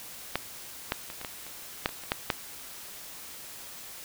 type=clicks; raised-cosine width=0.3 ms; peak=-10 / -10 / -23 / -23 / -18 / -29 / -8 / -24 / -26 / -9 / -8 dBFS; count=11; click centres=0.356 / 0.921 / 1.101 / 1.214 / 1.248 / 1.466 / 1.859 / 1.891 / 2.037 / 2.119 / 2.302 s; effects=white hiss -44 dBFS RMS until 4.04 s